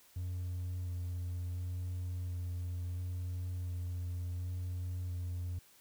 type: tone with vibrato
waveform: triangle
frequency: 89.1 Hz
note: F2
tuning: 35 cents sharp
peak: -33 dBFS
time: 0.16-5.59 s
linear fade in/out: 5 ms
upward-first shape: square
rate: 0.71 Hz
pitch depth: 13 cents each way
effects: tanh soft clip ceiling -30 dBFS + white hiss -63 dBFS RMS until 5.8 s